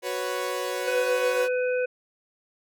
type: chord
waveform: sawtooth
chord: F# suspended fourth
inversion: none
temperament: equal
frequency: 370 / 493.9 / 554.4 Hz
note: F#4 / B4 / C#5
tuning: 0 / 0 / 0 cents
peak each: -29 / -27 / -28 dBFS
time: 0.02-1.49 s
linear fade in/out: 50 ms
type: harmonic tone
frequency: 501 Hz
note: B4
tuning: 25 cents sharp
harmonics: 1 / 3 / 5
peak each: -23 / -33 / -35 dBFS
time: 0.87-1.86 s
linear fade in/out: 10 ms
effects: none